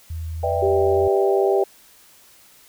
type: tone with pitch glide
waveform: sine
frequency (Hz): 81.2 to 86.03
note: E2 to F2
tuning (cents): -26 to -26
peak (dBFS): -26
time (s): 0.1-1.08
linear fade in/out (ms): 5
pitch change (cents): +100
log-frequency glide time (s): 0.39-0.5
type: chord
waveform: sine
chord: E minor seventh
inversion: second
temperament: just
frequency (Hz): 494.4 / 593.3 / 659.3 / 791.1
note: B4 / D5 / E5 / G5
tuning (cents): +2 / +18 / 0 / +16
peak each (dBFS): -25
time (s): 0.43-1.64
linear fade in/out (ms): 5
type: tone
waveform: sine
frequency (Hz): 392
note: G4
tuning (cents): 0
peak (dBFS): -17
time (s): 0.62-1.64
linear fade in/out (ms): 10
effects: white hiss -51 dBFS RMS until 2.68 s